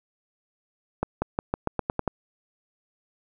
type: accelerating click train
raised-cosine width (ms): 1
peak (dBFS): -10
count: 9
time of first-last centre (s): 1.03-2.077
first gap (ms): 190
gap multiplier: 0.89
effects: none